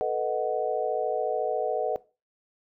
sine chord, B dominant seventh, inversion third, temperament equal, 440 / 493.9 / 622.3 / 740 Hz, A4 / B4 / D#5 / F#5, 0 / 0 / 0 / 0 cents, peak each -30 dBFS, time 0.01-1.96 s, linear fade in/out 0 ms, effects noise-tail reverb RT60 0.3 s tail -19 dB re dry

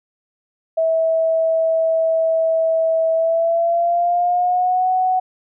sine tone with pitch glide, 650 to 742.4 Hz, E5 to F#5, -24 to +6 cents, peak -14 dBFS, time 0.77-5.2 s, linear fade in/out 10 ms, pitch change +230 cents, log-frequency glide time 3.13-4.89 s, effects none

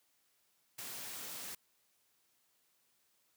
white noise with ADSR envelope, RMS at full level -42 dBFS, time 0.78-1.55 s, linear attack 12 ms, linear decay 6 ms, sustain -3 dB, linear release 4 ms, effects white hiss -75 dBFS RMS until 3.36 s + high-pass 80 Hz 12 dB/octave

